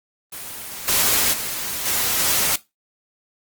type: noise with level steps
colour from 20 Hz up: white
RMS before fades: -33 / -18 / -27 / -21 / -19 dBFS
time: 0.32-2.56 s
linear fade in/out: 5 ms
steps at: 0.87 / 1.32 / 1.85 / 2.18 s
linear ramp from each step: 20 ms
effects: noise-tail reverb RT60 0.2 s tail -18 dB re dry + Opus 24 kbps